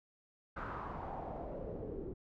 pink noise with low-pass filter sweep, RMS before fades -43 dBFS, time 0.56-2.14 s, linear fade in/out 10 ms, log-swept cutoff 1400 to 350 Hz, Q 3.4, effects none

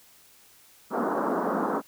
pink band-pass noise, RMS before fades -27 dBFS, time 0.9-1.82 s, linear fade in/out 50 ms, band 200 to 1400 Hz, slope 48 dB/octave, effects white hiss -56 dBFS RMS until 1.87 s

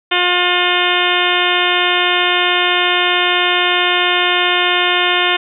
harmonic tone with a mistuned harmonic, 356.9 Hz, F4, 38 cents sharp, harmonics 1 / 2 / 3 / 4 / 5 / 6 / 7 / 8 / 9 / 10, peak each -21 / -21 / -21 / -21 / -21 / -21 / -21 / -21 / -21 / -21 dBFS, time 0.11-5.37 s, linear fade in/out 10 ms, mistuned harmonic 9, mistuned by -55 cents, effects none

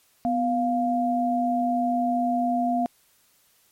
sine tone pair together, 248 / 700 Hz, B3 / F5, +7 / +4 cents, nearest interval octave + tritone, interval 1797 cents, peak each -24 / -23 dBFS, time 0.25-2.86 s, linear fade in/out 0 ms, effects white hiss -62 dBFS RMS until 3.71 s + MP3 64 kbps

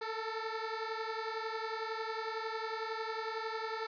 15% pulse beating tone pair, 440.1 / 451.1 Hz, A4 / A4, 0 / +43 cents, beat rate 11 Hz, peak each -32 / -34 dBFS, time 0.01-3.87 s, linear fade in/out 10 ms, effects resampled to 11025 Hz + 11-bit

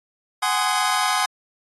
sawtooth chord, Ab dominant seventh, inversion third, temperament just, 747.5 / 830.6 / 1038.3 / 1245.9 Hz, Gb5 / Ab5 / C6 / Eb6, +17 / 0 / -14 / +2 cents, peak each -21 dBFS, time 0.42-1.26 s, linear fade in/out 10 ms, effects AAC 32 kbps

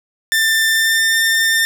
sawtooth tone with pitch glide, 1785 to 1802.6 Hz, A6 to A6, +24 to +41 cents, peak -9 dBFS, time 0.32-1.65 s, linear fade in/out 0 ms, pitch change +17 cents, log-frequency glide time 0.69-1.11 s, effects none

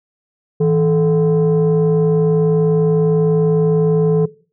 sine tone pair together, 162.43 / 434.1 Hz, E3 / A4, -25 / -23 cents, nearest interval octave + perfect fourth, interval 1702 cents, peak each -12 dBFS, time 0.6-4.26 s, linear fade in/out 10 ms, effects noise-tail reverb RT60 0.4 s tail -20 dB re dry + tanh soft clip ceiling -8 dBFS

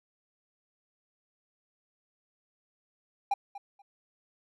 triangle tone with echo, 802 Hz, G5, 39 cents sharp, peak -22 dBFS, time 3.31-3.34 s, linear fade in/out 5 ms, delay 240 ms, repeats 2, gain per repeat -15 dB, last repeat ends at 3.82 s, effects none

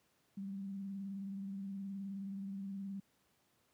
sine tone with vibrato, 196 Hz, G3, in tune, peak -40 dBFS, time 0.37-3 s, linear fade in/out 5 ms, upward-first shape sine, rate 19 Hz, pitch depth 36 cents each way, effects pink hiss -75 dBFS RMS until 3.73 s + high-pass 100 Hz 12 dB/octave

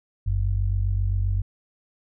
sine tone pair together, 47.41 / 95 Hz, F#1 / F#2, +43 / +46 cents, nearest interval octave, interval 1203 cents, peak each -23 dBFS, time 0.26-1.42 s, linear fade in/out 10 ms, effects none

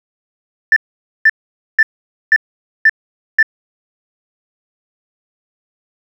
sine tone bursts, 1770 Hz, A6, 10 cents sharp, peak -4 dBFS, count 6, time 0.72-3.428 s, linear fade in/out 2 ms, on 43 ms, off 490 ms, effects tanh soft clip ceiling 0 dBFS + 7-bit

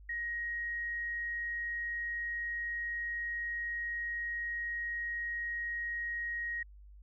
sine tone, 1884 Hz, A#6, 18 cents sharp, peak -34 dBFS, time 0.09-6.63 s, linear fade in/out 5 ms, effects added 50 Hz sine -51 dBFS peak until 7.02 s

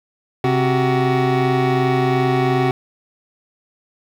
25% pulse tone pair together, 132.34 / 374.3 Hz, C3 / F#4, +20 / +20 cents, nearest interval octave + tritone, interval 1800 cents, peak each -14 dBFS, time 0.44-2.71 s, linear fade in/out 2 ms, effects low-pass 3000 Hz 12 dB/octave + 7-bit

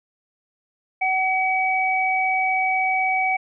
sine tone pair together, 753.6 / 2274 Hz, F#5 / C#7, +32 / +44 cents, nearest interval octave + perfect fifth, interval 1912 cents, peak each -21 dBFS, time 1.01-3.37 s, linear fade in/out 10 ms, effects none

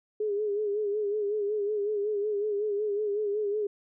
sine tone with vibrato, 415.3 Hz, G#4, in tune, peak -26 dBFS, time 0.2-3.67 s, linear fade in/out 5 ms, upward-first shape sine, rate 5.4 Hz, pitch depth 62 cents each way, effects none

